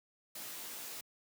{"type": "noise with comb filter", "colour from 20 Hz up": "white", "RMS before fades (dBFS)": -45, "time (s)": [0.35, 1.01], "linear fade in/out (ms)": 5, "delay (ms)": 17, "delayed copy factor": 0.85, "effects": ["high-pass 150 Hz 12 dB/octave"]}